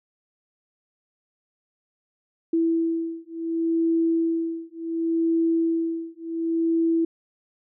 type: beating tone pair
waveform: sine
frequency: 329.6 / 330.29 Hz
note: E4 / E4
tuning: 0 / +3 cents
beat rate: 0.69 Hz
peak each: -24 / -24 dBFS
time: 2.53-7.05 s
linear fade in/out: 5 ms
effects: none